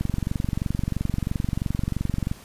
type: click train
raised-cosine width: 5 ms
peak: -12 dBFS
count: 54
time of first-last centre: 0.01-2.314 s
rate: 23 Hz
effects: pink hiss -47 dBFS RMS until 2.44 s + resampled to 32000 Hz